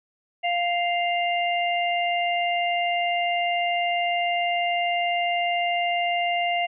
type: harmonic tone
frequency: 698.5 Hz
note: F5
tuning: in tune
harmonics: 1 / 3 / 4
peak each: -23 / -28 / -29 dBFS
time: 0.43-6.67 s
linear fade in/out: 20 ms
effects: none